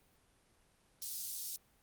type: high-pass noise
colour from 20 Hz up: pink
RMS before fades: -42 dBFS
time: 1.02-1.56 s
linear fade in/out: 0 ms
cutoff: 4800 Hz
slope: 24 dB/octave
effects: pink hiss -70 dBFS RMS until 1.82 s + Opus 32 kbps